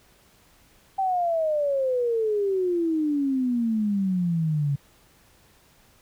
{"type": "exponential sweep", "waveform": "sine", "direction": "down", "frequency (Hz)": [782, 138.59], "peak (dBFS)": -21, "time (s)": [0.98, 4.76], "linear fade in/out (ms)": 10, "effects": ["pink hiss -58 dBFS RMS until 6.01 s"]}